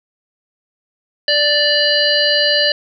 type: harmonic tone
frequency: 587.3 Hz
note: D5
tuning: in tune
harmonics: 1 / 3 / 5 / 7 / 8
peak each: -18 / -18 / -18 / -18 / -18 dBFS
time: 1.28-2.72 s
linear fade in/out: 2 ms
effects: none